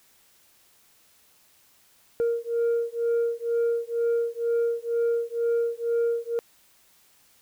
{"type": "beating tone pair", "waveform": "sine", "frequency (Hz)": [466.2, 468.3], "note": ["A#4", "A#4"], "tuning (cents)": [0, 8], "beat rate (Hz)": 2.1, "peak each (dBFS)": [-24, -24], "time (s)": [2.2, 6.39], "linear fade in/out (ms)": 0, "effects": ["tanh soft clip ceiling -19 dBFS", "white hiss -60 dBFS RMS until 7.41 s"]}